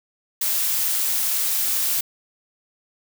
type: noise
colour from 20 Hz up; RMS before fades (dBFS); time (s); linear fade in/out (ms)
blue; -22; 0.41-2.01; 5
effects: none